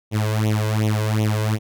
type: tone with flanger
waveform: sawtooth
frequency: 107.6 Hz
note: A2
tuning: 38 cents flat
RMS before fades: -20 dBFS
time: 0.11-1.59 s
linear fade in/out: 50 ms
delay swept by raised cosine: 0.31 to 2.01 ms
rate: 2.7 Hz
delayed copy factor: +1
effects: none